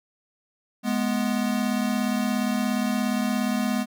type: tone pair together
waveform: square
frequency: 209.4 / 246.5 Hz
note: G#3 / B3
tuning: +15 / -3 cents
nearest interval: minor third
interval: 282 cents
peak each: -26 dBFS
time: 0.83-3.86 s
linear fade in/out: 50 ms
effects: none